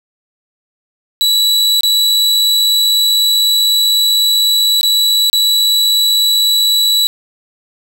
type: tone with dropouts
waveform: 40% pulse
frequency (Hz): 3932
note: B7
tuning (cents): -8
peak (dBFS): -8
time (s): 1.21-7.07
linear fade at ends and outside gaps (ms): 0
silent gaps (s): 1.808-1.833 / 4.811-4.831 / 5.299-5.33
effects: none

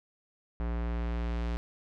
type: tone with low-pass filter sweep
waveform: square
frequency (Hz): 58.27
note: A#1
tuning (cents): 0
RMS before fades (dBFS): -32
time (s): 0.6-1.57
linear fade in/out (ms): 0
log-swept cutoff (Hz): 1700 to 4200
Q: 0.78
effects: none

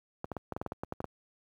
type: clicks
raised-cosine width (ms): 1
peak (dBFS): -21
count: 12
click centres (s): 0.244 / 0.317 / 0.367 / 0.523 / 0.565 / 0.615 / 0.663 / 0.721 / 0.835 / 0.924 / 1.004 / 1.043
effects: high-pass 60 Hz 12 dB/octave + 10-bit

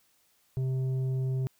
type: tone with tanh clipping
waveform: triangle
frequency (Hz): 130.81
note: C3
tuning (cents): 0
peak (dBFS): -28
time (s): 0.57-1.47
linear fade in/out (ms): 0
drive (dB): 11
effects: white hiss -68 dBFS RMS until 1.59 s

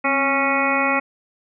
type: harmonic tone with a mistuned harmonic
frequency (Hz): 275.9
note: C#4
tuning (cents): -8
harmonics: 1 / 2 / 3 / 4 / 5 / 7 / 8 / 9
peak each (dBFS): -25 / -25 / -25 / -25 / -25 / -25 / -25 / -25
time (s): 0.04-1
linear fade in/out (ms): 10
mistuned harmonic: 1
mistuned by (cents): -55
effects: none

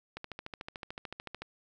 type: click train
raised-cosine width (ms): 0.3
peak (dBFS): -24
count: 18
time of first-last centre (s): 0.17-1.42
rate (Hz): 13.6
effects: none

